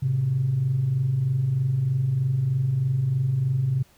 sine tone pair together, 109.8 / 133 Hz, A2 / C3, -3 / +29 cents, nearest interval minor third, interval 332 cents, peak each -28 / -20 dBFS, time 0.02-3.83 s, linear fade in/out 10 ms, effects tanh soft clip ceiling -14 dBFS + pink hiss -58 dBFS RMS until 3.97 s

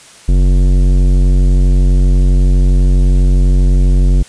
sine tone with tanh clipping, 46.14 Hz, F#1, 4 cents flat, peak -8 dBFS, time 0.28-4.23 s, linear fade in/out 10 ms, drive 15 dB, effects white hiss -39 dBFS RMS until 4.28 s + resampled to 22050 Hz

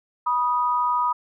sine tone pair together, 977 / 1243.8 Hz, B5 / D#6, -19 / -1 cents, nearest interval major third, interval 418 cents, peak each -21 / -23 dBFS, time 0.26-1.13 s, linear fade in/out 10 ms, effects none

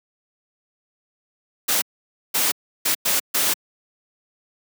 white noise bursts at uneven times, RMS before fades -20 dBFS, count 5, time 1.68-1.82 / 2.34-2.52 / 2.85-2.95 / 3.05-3.2 / 3.34-3.54 s, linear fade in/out 10 ms, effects high-pass 200 Hz 12 dB/octave

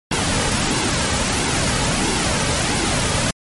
pink noise with flanger, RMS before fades -19 dBFS, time 0.11-3.31 s, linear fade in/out 5 ms, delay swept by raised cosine 1.6 to 2.9 ms, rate 1.5 Hz, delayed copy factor -0.5, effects MP3 48 kbps

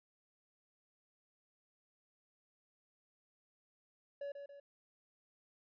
triangle tone with echo, 566 Hz, C#5, 36 cents sharp, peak -38 dBFS, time 4.21-4.32 s, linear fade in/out 5 ms, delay 140 ms, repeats 2, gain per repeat -6 dB, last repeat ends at 4.6 s, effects resampled to 11025 Hz

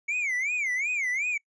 triangle tone with vibrato, 2217 Hz, C#7, in tune, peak -24 dBFS, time 0.08-1.38 s, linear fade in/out 10 ms, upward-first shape sine, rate 2.7 Hz, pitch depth 210 cents each way, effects noise-tail reverb RT60 0.1 s tail -24 dB re dry + resampled to 22050 Hz

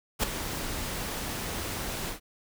pink noise with ADSR envelope, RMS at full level -23 dBFS, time 0.19-2.2 s, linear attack 44 ms, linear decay 5 ms, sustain -11 dB, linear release 110 ms, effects none

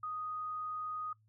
sine tone, 1244.5 Hz, D#6, in tune, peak -37 dBFS, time 0.03-1.13 s, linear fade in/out 5 ms, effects noise-tail reverb RT60 0.1 s tail -19 dB re dry + added 108 Hz sine -66 dBFS peak until 1.28 s

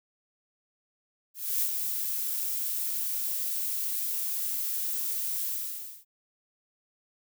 violet noise with ADSR envelope, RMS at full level -26 dBFS, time 1.34-6.05 s, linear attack 280 ms, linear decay 60 ms, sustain -5 dB, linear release 610 ms, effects none

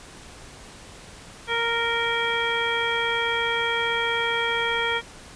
harmonic tone, 464.7 Hz, A#4, 5 cents flat, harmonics 1 / 2 / 3 / 4 / 5 / 7, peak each -29 / -29 / -29 / -29 / -29 / -29 dBFS, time 1.47-5.02 s, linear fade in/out 50 ms, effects pink hiss -44 dBFS RMS until 5.35 s + resampled to 22050 Hz

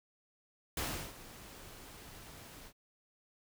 pink noise with ADSR envelope, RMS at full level -35 dBFS, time 0.77-2.73 s, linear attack 3 ms, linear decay 350 ms, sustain -17 dB, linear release 66 ms, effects none

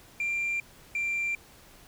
sine tone pair in turn, 2375 / 2365 Hz, D7 / D7, +19 / +12 cents, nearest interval unison, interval 7 cents, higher first, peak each -25 dBFS, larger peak neither, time 0.2-0.6 / 0.95-1.35 s, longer neither, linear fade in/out 2 ms, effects tanh soft clip ceiling -25 dBFS + pink hiss -54 dBFS RMS until 1.87 s

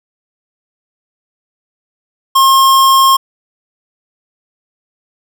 square tone, 1072 Hz, C6, 42 cents sharp, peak -6 dBFS, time 2.35-3.17 s, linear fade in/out 10 ms, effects none

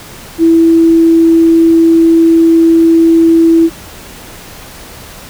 sine tone, 329.6 Hz, E4, in tune, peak -3 dBFS, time 0.38-3.7 s, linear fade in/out 50 ms, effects pink hiss -31 dBFS RMS until 5.29 s

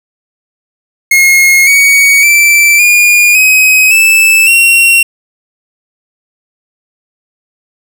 45% pulse tone with pitch steps, 2156 / 2244 / 2335 / 2430 / 2529 / 2631 / 2738 Hz, C#7 / C#7 / D7 / D#7 / D#7 / E7 / F7, -49 / +21 / -11 / -42 / +28 / -4 / -35 cents, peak -3 dBFS, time 1.11-5.03 s, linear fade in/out 5 ms, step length 560 ms, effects none

